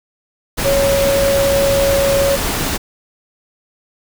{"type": "tone in noise", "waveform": "sine", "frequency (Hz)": 554.4, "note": "C#5", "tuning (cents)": 0, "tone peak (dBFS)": -12, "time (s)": [0.64, 2.37], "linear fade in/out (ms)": 20, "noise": "pink", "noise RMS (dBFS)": -19, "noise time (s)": [0.57, 2.78], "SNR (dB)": 4, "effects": []}